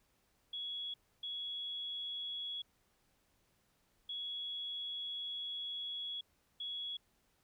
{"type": "tone bursts at uneven times", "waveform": "sine", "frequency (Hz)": 3354, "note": "G#7", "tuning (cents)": 16, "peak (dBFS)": -39, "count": 4, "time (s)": [[0.53, 0.94], [1.23, 2.62], [4.09, 6.21], [6.6, 6.97]], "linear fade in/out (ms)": 5, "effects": ["pink hiss -75 dBFS RMS until 7.43 s"]}